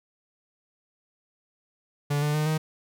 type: tone with pitch steps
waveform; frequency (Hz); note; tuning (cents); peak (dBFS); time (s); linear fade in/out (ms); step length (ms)
45% pulse; 144.8 / 148.53 / 152.35 / 156.27; D3 / D3 / D#3 / D#3; -24 / +20 / -36 / +8; -23; 2.1-2.58; 10; 120
effects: none